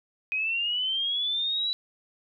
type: linear sweep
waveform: sine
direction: up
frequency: 2496 to 3951 Hz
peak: -25 dBFS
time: 0.32-1.73 s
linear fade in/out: 0 ms
effects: none